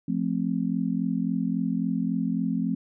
sine chord, F major, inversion none, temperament just, 174.61 / 218.3 / 261.9 Hz, F3 / A3 / C4, 0 / -13 / +2 cents, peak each -28 dBFS, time 0.08-2.75 s, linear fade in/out 5 ms, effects none

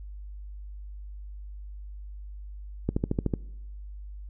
click train, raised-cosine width 3 ms, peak -12 dBFS, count 7, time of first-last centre 2.89-3.338 s, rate 13.4 Hz, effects noise-tail reverb RT60 1.0 s tail -24 dB re dry + added 50 Hz sine -38 dBFS peak until 4.29 s

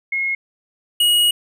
sine / square tone pair in turn, 2161 / 2896 Hz, C#7 / F#7, -45 / -38 cents, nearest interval perfect fourth, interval 507 cents, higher second, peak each -18 / -13 dBFS, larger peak second, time 0.12-0.35 / 1-1.31 s, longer second, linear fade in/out 5 ms, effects none

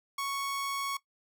sawtooth tone, 1108.7 Hz, C#6, in tune, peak -28 dBFS, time 0.18-0.97 s, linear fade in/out 5 ms, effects noise-tail reverb RT60 0.1 s tail -18 dB re dry

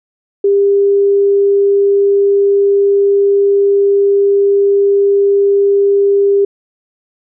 sine tone, 399.8 Hz, G4, 34 cents sharp, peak -7 dBFS, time 0.44-6.45 s, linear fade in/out 5 ms, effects none

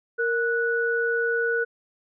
sine tone pair together, 464.6 / 1475 Hz, A#4 / F#6, -6 / -6 cents, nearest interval octave + minor sixth, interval 2000 cents, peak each -24 dBFS, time 0.18-1.65 s, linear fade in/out 20 ms, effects none

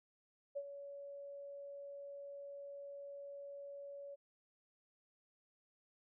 sine tone with ADSR envelope, 564 Hz, C#5, 30 cents sharp, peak -37 dBFS, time 0.55-4.16 s, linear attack 20 ms, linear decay 56 ms, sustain -10 dB, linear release 23 ms, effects none

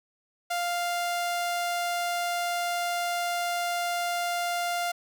sawtooth tone, 698.5 Hz, F5, in tune, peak -23 dBFS, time 0.5-4.92 s, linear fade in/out 10 ms, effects none

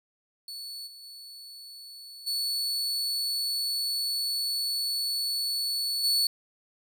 40% pulse tone with level steps, 4435 Hz, C#8, in tune, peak -36 / -44 / -42 / -26 / -21 dBFS, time 0.48-6.27 s, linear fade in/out 2 ms, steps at 0.86 / 1.02 / 2.26 / 6.03 s, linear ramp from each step 20 ms, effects none

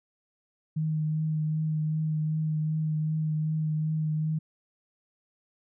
sine tone with vibrato, 155.56 Hz, D#3, in tune, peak -25 dBFS, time 0.76-4.39 s, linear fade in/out 10 ms, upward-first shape triangle, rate 2.6 Hz, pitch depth 19 cents each way, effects none

